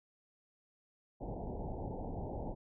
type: low-pass noise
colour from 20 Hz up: pink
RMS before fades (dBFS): -41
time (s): 1.2-2.55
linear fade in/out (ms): 20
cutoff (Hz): 890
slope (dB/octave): 96
effects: none